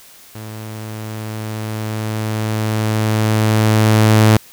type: tone with level ramp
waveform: sawtooth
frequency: 108.7 Hz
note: A2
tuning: 21 cents flat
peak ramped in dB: -25 to -3 dBFS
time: 0.35-4.37 s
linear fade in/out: 5 ms
effects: white hiss -43 dBFS RMS until 4.52 s